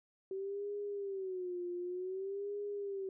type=tone with vibrato; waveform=sine; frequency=380 Hz; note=F#4; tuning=46 cents sharp; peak=-37 dBFS; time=0.31-3.09 s; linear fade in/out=2 ms; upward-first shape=sine; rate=0.54 Hz; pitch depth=130 cents each way; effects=none